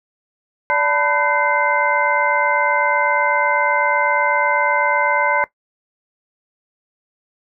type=tone cluster; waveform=sine; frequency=581 / 888 / 996 / 1522 / 2078 Hz; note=D5 / A5 / B5 / F#6 / C7; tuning=-19 / +16 / +14 / +48 / -12 cents; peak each=-21 dBFS; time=0.7-5.44 s; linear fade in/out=0 ms; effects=noise-tail reverb RT60 0.1 s tail -18 dB re dry